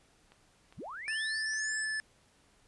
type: click train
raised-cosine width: 0.3 ms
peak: -39 dBFS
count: 4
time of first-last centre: 0.32-1.535 s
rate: 2.47 Hz
type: linear sweep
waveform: sine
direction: up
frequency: 31.18 to 8372 Hz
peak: -40 dBFS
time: 0.77-1.86 s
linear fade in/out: 20 ms
type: tone with pitch glide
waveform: square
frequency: 1760 to 1740.8 Hz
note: A6 to A6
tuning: 0 to -19 cents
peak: -33 dBFS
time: 1.08-2 s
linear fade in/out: 0 ms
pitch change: -19 cents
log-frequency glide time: 1.36-1.62 s
effects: pink hiss -66 dBFS RMS until 2.67 s + resampled to 24000 Hz